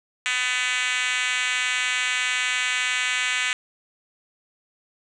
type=tone with high-pass filter; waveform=5% pulse; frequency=251.2 Hz; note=B3; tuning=30 cents sharp; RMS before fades=-24 dBFS; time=0.26-3.53 s; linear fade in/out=0 ms; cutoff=2000 Hz; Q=1.5; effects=resampled to 22050 Hz + 8-bit